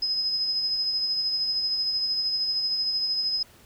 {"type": "tone with tremolo", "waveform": "sine", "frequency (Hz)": 5070, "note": "D#8", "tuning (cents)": 32, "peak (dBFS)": -22, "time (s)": [0.02, 3.43], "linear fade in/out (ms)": 5, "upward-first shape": "sine", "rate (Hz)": 13, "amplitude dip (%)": 35, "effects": ["pink hiss -54 dBFS RMS until 3.65 s"]}